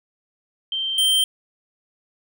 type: tone pair in turn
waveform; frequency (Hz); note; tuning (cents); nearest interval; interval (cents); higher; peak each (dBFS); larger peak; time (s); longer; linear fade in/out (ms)
sine / square; 3136 / 3136; G7 / G7; 0 / 0; unison; 0; neither; -22 / -16; second; 0.72-0.98 / 0.98-1.24; neither; 2
effects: none